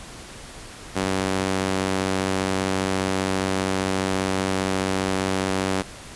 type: tone with high-pass filter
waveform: sawtooth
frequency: 95 Hz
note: F#2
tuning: 46 cents sharp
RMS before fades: -24 dBFS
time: 0.95-5.83 s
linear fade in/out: 20 ms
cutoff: 220 Hz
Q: 0.73
effects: pink hiss -40 dBFS RMS until 6.15 s + resampled to 24000 Hz